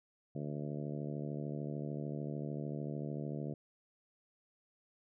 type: harmonic tone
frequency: 73.4 Hz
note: D2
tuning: in tune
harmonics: 2 / 3 / 4 / 5 / 6 / 7 / 8 / 9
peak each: -40 / -44 / -46 / -48 / -50 / -51 / -52 / -53 dBFS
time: 0.35-3.54 s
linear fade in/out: 5 ms
effects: none